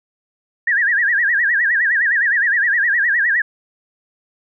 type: tone with vibrato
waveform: sine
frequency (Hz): 1760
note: A6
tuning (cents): 0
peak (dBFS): -13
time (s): 0.67-3.42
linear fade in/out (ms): 5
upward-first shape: sine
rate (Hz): 9.7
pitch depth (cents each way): 180
effects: none